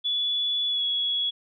sine tone with pitch glide, 3427 to 3358 Hz, A7 to G#7, -46 to +18 cents, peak -23 dBFS, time 0.04-1.31 s, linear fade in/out 20 ms, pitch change -36 cents, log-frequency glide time 0.68-0.83 s, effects none

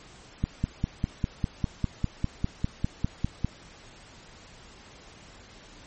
click train, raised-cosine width 5 ms, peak -12 dBFS, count 16, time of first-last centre 0.44-3.446 s, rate 4.99 Hz, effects pink hiss -50 dBFS RMS until 5.86 s + MP3 32 kbps

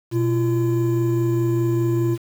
triangle tone pair together, 121.8 / 340.5 Hz, B2 / F4, -24 / -44 cents, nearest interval octave + tritone, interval 1780 cents, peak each -18 dBFS, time 0.11-2.18 s, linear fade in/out 50 ms, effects 7-bit

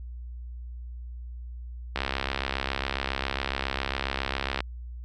click train, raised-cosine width 0.3 ms, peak -11 dBFS, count 179, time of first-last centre 1.96-4.605 s, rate 67.3 Hz, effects added 60 Hz sine -36 dBFS peak until 5.04 s

